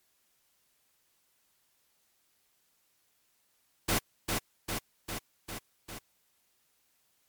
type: noise with echo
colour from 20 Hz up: pink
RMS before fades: -28 dBFS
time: 3.88-3.99 s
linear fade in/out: 10 ms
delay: 400 ms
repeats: 5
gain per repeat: -3 dB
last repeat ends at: 5.99 s
effects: white hiss -72 dBFS RMS until 7.28 s + MP3 96 kbps